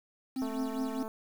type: tone with tremolo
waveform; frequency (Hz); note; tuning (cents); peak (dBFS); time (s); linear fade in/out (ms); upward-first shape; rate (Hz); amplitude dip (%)
triangle; 261.6; C4; 0; -27; 0.36-1.03; 5; triangle; 4.9; 75
type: click train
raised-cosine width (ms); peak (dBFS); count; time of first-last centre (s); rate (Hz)
1; -28; 146; 0.42-1.079; 220
effects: 8-bit